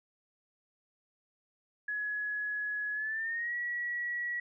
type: tone with pitch glide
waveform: sine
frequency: 1687 to 1926.7 Hz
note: G#6 to B6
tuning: +27 to -43 cents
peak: -32 dBFS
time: 1.88-4.4 s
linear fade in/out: 5 ms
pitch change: +230 cents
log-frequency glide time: 2.93-3.55 s
effects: none